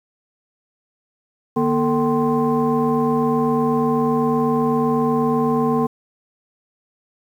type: tone cluster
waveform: sine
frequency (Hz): 151.3 / 239.3 / 445.3 / 771 / 1047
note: D#3 / A#3 / A4 / G5 / C6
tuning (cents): -48 / +46 / +21 / -29 / +1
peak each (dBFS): -26 / -18 / -20 / -25 / -24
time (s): 1.56-5.87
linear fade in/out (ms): 10
effects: tanh soft clip ceiling -7 dBFS + 8-bit